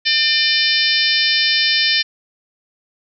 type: harmonic tone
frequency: 600 Hz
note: D5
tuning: 37 cents sharp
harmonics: 3 / 4 / 5 / 6 / 7 / 8 / 9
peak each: -21 / -21 / -21 / -21 / -21 / -21 / -21 dBFS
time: 0.05-2.03 s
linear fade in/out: 20 ms
effects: none